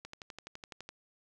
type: click train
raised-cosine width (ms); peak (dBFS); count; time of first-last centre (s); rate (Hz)
0.2; -27; 11; 0.05-0.89; 11.9
effects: none